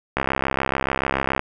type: click train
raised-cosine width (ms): 0.5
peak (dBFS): -5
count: 83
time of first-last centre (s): 0.17-1.394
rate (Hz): 67
effects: none